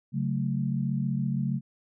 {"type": "chord", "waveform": "sine", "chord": "F# minor", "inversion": "second", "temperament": "equal", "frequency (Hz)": [138.59, 185, 220], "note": ["C#3", "F#3", "A3"], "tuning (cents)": [0, 0, 0], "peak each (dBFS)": [-28, -31, -31], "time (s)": [0.12, 1.61], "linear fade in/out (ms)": 50, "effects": []}